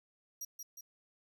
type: tone with echo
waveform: sawtooth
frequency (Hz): 5730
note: F8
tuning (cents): +44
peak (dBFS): -37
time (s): 0.41-0.45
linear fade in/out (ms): 5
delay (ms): 180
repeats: 2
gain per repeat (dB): -4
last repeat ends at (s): 0.81
effects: none